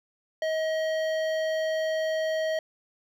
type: tone with hard clipping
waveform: sine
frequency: 634 Hz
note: D#5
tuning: 32 cents sharp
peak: -27 dBFS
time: 0.42-2.59 s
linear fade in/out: 2 ms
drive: 13 dB
effects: none